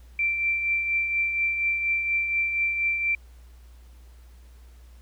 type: tone with tremolo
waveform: sine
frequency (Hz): 2349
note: D7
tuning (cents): 0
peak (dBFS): -20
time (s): 0.19-3.15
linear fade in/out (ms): 2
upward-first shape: triangle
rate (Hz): 4.2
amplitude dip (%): 50
effects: added 60 Hz sine -46 dBFS peak until 5.01 s + pink hiss -61 dBFS RMS until 5.01 s